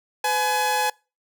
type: tone pair together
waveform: sawtooth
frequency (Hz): 503.2 / 844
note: B4 / G#5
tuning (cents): +32 / +28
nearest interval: major sixth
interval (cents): 896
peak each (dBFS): -24 / -17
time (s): 0.24-0.9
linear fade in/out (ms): 5
effects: noise-tail reverb RT60 0.3 s tail -25 dB re dry